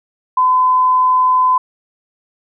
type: tone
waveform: sine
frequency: 1016 Hz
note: B5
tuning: 49 cents sharp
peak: -9 dBFS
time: 0.37-1.58 s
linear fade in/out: 5 ms
effects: none